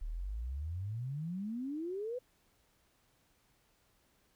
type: exponential sweep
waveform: sine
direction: up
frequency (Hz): 35.44 to 513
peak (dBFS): -36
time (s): 0.01-2.19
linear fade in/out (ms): 10
effects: pink hiss -72 dBFS RMS until 4.35 s